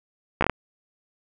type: slowing click train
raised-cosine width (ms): 0.5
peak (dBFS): -5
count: 5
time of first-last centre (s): 0.41-0.497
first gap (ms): 14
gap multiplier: 1.3
effects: none